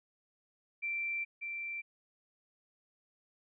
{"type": "tone pair in turn", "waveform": "sine", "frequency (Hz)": [2349, 2349], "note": ["D7", "D7"], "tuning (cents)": [0, 0], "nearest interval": "unison", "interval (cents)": 0, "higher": "neither", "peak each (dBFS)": [-33, -37], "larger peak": "first", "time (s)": [[0.82, 1.25], [1.41, 1.82]], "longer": "first", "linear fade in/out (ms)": 20, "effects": []}